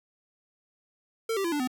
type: tone with pitch steps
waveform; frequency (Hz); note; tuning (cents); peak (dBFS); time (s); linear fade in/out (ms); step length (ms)
square; 452 / 391.2 / 338.6 / 293.1 / 253.7; A4 / G4 / E4 / D4 / B3; +47 / -4 / +46 / -3 / +47; -27; 1.29-1.675; 5; 77
effects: none